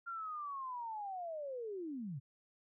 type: linear sweep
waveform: sine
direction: down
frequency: 1396.9 to 121.3 Hz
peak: -40 dBFS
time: 0.06-2.2 s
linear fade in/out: 20 ms
effects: none